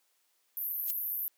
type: band-pass noise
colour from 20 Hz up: white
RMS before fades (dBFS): -35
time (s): 0.57-1.28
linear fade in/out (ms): 0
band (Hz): 12000 to 14000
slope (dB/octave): 96
type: noise with exponential growth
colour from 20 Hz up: violet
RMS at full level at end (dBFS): -28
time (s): 0.82-0.91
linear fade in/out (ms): 5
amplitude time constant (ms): 19
effects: white hiss -73 dBFS RMS until 1.37 s + high-pass 400 Hz 12 dB/octave